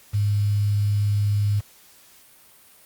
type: tone with quantisation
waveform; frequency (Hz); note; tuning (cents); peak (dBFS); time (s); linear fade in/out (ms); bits
sine; 102.8; G#2; -17; -18; 0.13-1.61; 20; 7
effects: white hiss -52 dBFS RMS until 2.85 s + Opus 48 kbps